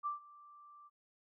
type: tone with ADSR envelope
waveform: sine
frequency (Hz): 1174.7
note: D6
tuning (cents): 0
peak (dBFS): -33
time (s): 0.03-0.9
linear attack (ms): 32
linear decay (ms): 130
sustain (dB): -22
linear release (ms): 34
effects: none